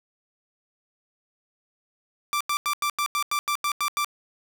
sawtooth tone bursts, 1174.7 Hz, D6, in tune, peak -19 dBFS, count 11, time 2.33-4.046 s, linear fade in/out 0 ms, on 76 ms, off 88 ms, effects none

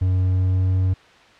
triangle tone with pitch glide, 92.5 to 93.3 Hz, F#2 to F#2, 0 to +15 cents, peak -14 dBFS, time 0.01-0.94 s, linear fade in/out 10 ms, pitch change +15 cents, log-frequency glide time 0.26-0.78 s, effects white hiss -49 dBFS RMS until 1.39 s + low-pass 3000 Hz 12 dB/octave

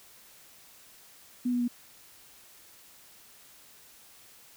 sine tone with pitch steps, 246.9 / 244.1 / 241.3 Hz, B3 / B3 / B3, 0 / -20 / -40 cents, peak -25 dBFS, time 1.45-1.681 s, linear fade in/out 10 ms, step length 77 ms, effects white hiss -55 dBFS RMS until 4.56 s

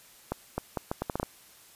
accelerating click train, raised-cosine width 1 ms, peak -15 dBFS, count 9, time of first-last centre 0.32-1.23 s, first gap 260 ms, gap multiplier 0.74, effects white hiss -55 dBFS RMS until 1.75 s + resampled to 32000 Hz

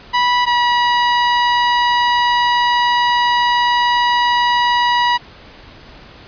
sawtooth tone pair in turn, 980 / 967.1 Hz, B5 / B5, -14 / -37 cents, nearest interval unison, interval 23 cents, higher first, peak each -8 dBFS, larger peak neither, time 0.13-0.46 / 0.46-5.18 s, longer second, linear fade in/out 20 ms, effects pink hiss -40 dBFS RMS until 6.27 s + resampled to 11025 Hz

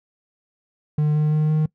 triangle tone with pitch steps, 150.5 / 151.9 / 153.31 / 154.73 Hz, D3 / D#3 / D#3 / D#3, +43 / -41 / -25 / -9 cents, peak -14 dBFS, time 0.98-1.66 s, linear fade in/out 5 ms, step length 170 ms, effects noise-tail reverb RT60 0.1 s tail -22 dB re dry

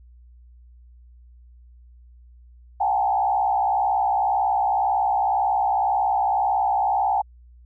sine tone with frequency modulation, 806 Hz, G5, 48 cents sharp, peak -18 dBFS, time 2.8-7.22 s, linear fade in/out 10 ms, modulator 61.9 Hz, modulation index 1.3, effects added 60 Hz sine -46 dBFS peak until 7.65 s

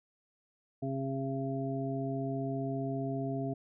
harmonic tone, 135 Hz, C#3, 45 cents flat, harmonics 1 / 2 / 3 / 5, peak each -36 / -36 / -40 / -39 dBFS, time 0.82-3.54 s, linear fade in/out 10 ms, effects none

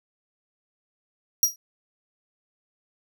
sawtooth tone with exponential decay, 5710 Hz, F8, 37 cents sharp, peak -10 dBFS, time 1.43-1.56 s, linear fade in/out 2 ms, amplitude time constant 28 ms, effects none

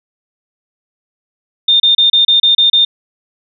sine tone bursts, 3626 Hz, A#7, 49 cents flat, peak -6 dBFS, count 8, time 1.68-2.85 s, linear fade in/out 5 ms, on 120 ms, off 30 ms, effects none

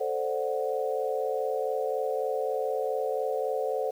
sine chord, D dominant seventh, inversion second, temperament equal, 440 / 523.3 / 587.3 / 740 Hz, A4 / C5 / D5 / F#5, 0 / 0 / 0 / 0 cents, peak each -31 / -30 / -35 / -34 dBFS, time 0-3.91 s, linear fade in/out 10 ms, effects 9-bit

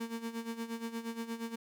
35% pulse tone with tremolo, 229.5 Hz, A#3, 27 cents flat, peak -33 dBFS, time 0-1.56 s, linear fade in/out 10 ms, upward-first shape sine, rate 8.5 Hz, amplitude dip 75%, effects none

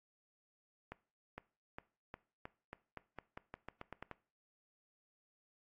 accelerating click train, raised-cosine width 0.5 ms, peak -30 dBFS, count 15, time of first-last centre 0.92-4.113 s, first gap 460 ms, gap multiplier 0.88, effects noise-tail reverb RT60 0.4 s tail -20 dB re dry + AAC 32 kbps

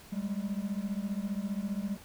triangle beating tone pair, 194.6 / 209.6 Hz, G3 / G#3, -12 / +16 cents, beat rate 15 Hz, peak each -32 / -33 dBFS, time 0.12-1.97 s, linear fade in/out 10 ms, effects pink hiss -53 dBFS RMS until 2.04 s

